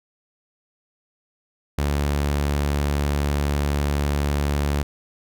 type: tone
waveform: sawtooth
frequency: 72 Hz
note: D2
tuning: 34 cents flat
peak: -16 dBFS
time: 1.78-4.83 s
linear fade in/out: 5 ms
effects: none